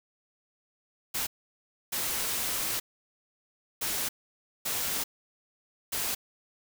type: noise bursts at uneven times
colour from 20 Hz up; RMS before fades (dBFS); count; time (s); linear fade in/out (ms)
white; -31; 5; 1.14-1.27 / 1.92-2.8 / 3.81-4.09 / 4.65-5.04 / 5.92-6.15; 10
effects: none

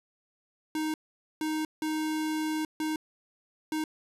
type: tone bursts at uneven times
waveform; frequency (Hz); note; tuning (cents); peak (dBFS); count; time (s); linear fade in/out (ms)
square; 311.1; D#4; 0; -29; 5; 0.75-0.94 / 1.41-1.65 / 1.82-2.65 / 2.8-2.96 / 3.72-3.84; 2
effects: resampled to 32000 Hz

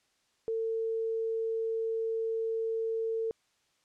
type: tone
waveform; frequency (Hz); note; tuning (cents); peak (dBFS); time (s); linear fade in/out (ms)
sine; 450; A4; +39; -29; 0.48-3.31; 0
effects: white hiss -72 dBFS RMS until 3.84 s + low-pass 7000 Hz 12 dB/octave

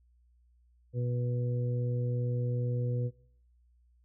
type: harmonic tone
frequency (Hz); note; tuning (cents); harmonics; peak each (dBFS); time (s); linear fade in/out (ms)
122.4; B2; -15; 1 / 2 / 3 / 4; -29 / -43 / -45 / -39; 0.93-3.11; 50
effects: noise-tail reverb RT60 0.6 s tail -22 dB re dry + added 60 Hz sine -62 dBFS peak until 4.04 s

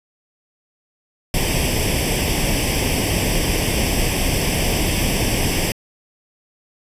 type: noise with comb filter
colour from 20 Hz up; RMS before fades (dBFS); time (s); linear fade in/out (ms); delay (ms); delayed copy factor
pink; -19; 1.34-5.72; 2; 0.37; +0.8
effects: resampled to 32000 Hz

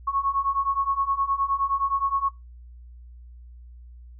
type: beating tone pair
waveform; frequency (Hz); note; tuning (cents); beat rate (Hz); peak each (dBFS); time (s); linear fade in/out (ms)
sine; 1096 / 1105.6; C#6 / C#6; -20 / -5; 9.6; -27 / -24; 0.07-2.29; 10
effects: noise-tail reverb RT60 0.2 s tail -20 dB re dry + added 60 Hz sine -42 dBFS peak until 4.19 s

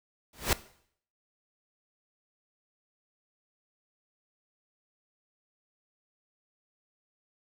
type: noise with exponential growth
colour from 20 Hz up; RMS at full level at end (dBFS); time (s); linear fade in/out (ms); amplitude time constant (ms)
pink; -22; 0.33-0.53; 2; 43
effects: noise-tail reverb RT60 0.6 s tail -17 dB re dry

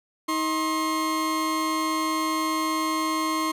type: tone pair together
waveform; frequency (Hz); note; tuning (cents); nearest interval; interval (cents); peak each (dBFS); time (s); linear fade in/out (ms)
40% pulse; 316.6 / 1065; D#4 / C6; +30 / +30; octave + major sixth; 2100; -26 / -25; 0.28-3.52; 10
effects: resampled to 32000 Hz

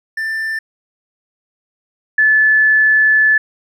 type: tone pair in turn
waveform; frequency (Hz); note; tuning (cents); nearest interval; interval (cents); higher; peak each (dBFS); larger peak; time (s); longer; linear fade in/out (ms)
triangle / sine; 1778 / 1734.4; A6 / A6; +18 / -25; unison; 43; first; -16 / -8; second; 0.17-0.59 / 2.18-3.38; second; 5
effects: none

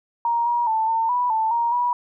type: tone with pitch steps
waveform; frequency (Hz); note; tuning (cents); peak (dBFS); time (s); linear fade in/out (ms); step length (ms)
sine; 938 / 953 / 884 / 903 / 982 / 884 / 938 / 972; A#5 / A#5 / A5 / A5 / B5 / A5 / A#5 / B5; +11 / +38 / +8 / +45 / -10 / +8 / +11 / -28; -18; 0.25-1.93; 2; 210
effects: none

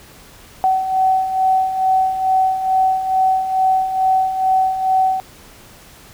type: beating tone pair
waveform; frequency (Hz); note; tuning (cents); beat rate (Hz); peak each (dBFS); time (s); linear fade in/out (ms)
sine; 755 / 757.3; F#5 / F#5; +35 / +40; 2.3; -21 / -14; 0.64-5.2; 0
effects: pink hiss -43 dBFS RMS until 6.13 s

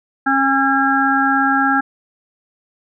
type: harmonic tone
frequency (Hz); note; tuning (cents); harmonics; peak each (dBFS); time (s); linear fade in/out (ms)
271.7; C#4; -35; 1 / 3 / 5 / 6; -18 / -18 / -18 / -18; 0.26-1.81; 10
effects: none

